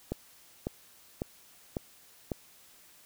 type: click train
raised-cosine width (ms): 2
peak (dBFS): -18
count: 5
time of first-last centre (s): 0.12-2.318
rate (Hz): 1.82
effects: white hiss -58 dBFS RMS until 3.05 s